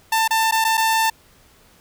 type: tone with dropouts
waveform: sawtooth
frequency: 892 Hz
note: A5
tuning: 23 cents sharp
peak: -12 dBFS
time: 0.12-1.1 s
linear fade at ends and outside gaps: 5 ms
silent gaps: 0.278-0.307 / 0.512-0.522 / 0.643-0.648 / 0.772-0.776 s
effects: pink hiss -53 dBFS RMS until 1.8 s